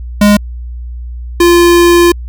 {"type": "tone pair in turn", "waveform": "square", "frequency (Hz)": [206.3, 346.2], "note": ["G#3", "F4"], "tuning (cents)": [-11, -15], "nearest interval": "major sixth", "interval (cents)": 896, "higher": "second", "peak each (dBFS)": -4, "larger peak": "neither", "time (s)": [[0.21, 0.37], [1.4, 2.12]], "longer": "second", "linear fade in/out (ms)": 5, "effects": ["added 60 Hz sine -20 dBFS peak until 2.28 s"]}